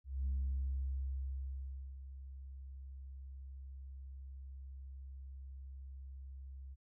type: tone with ADSR envelope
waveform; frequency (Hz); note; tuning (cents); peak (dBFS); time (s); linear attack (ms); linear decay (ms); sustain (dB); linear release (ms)
sine; 66.9; C2; +39; -31; 0.04-6.76; 220; 1700; -15; 33
effects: tanh soft clip ceiling -31 dBFS